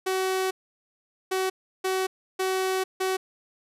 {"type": "tone bursts at uneven times", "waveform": "sawtooth", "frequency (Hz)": 377, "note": "F#4", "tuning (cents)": 32, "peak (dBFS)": -20, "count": 5, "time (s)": [[0.06, 0.51], [1.31, 1.5], [1.84, 2.07], [2.39, 2.84], [3, 3.17]], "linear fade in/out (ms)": 10, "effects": ["resampled to 32000 Hz"]}